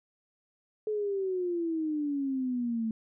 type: exponential sweep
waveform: sine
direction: down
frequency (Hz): 432.5 to 220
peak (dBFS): -28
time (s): 0.87-2.91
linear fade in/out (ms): 2
effects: none